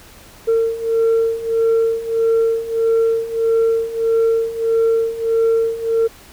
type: beating tone pair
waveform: sine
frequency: 453.5 / 455.1 Hz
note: A#4 / A#4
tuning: -48 / -42 cents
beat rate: 1.6 Hz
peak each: -17 / -14 dBFS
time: 0.47-6.08 s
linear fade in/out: 20 ms
effects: tanh soft clip ceiling -10 dBFS + pink hiss -43 dBFS RMS until 6.32 s